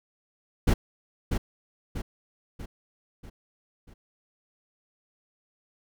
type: noise with echo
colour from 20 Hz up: brown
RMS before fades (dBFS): -19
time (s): 0.67-0.74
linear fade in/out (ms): 10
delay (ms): 640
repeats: 5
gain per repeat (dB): -6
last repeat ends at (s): 3.94
effects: none